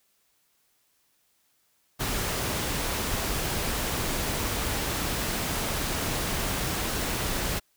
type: noise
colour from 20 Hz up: pink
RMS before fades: -29 dBFS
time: 1.99-7.6 s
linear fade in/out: 20 ms
effects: white hiss -69 dBFS RMS until 7.76 s